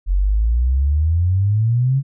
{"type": "exponential sweep", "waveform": "sine", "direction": "up", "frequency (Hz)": [44, 140.2], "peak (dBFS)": -13, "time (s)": [0.06, 2.03], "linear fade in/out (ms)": 50, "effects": []}